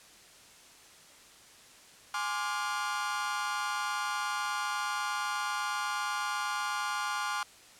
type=chord; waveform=40% pulse; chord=D half-diminished seventh; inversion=second; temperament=equal with one note detuned; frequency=830.6 / 1046.5 / 1174.7 / 1418.1 Hz; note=Ab5 / C6 / D6 / F6; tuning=0 / 0 / 0 / +26 cents; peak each=-37 / -36 / -36 / -35 dBFS; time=2.14-7.43 s; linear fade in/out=2 ms; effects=white hiss -55 dBFS RMS until 7.79 s + low-pass 9000 Hz 12 dB/octave